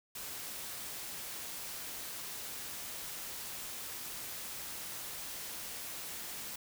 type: noise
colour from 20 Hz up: white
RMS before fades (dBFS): -43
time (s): 0.15-6.56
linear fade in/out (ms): 5
effects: none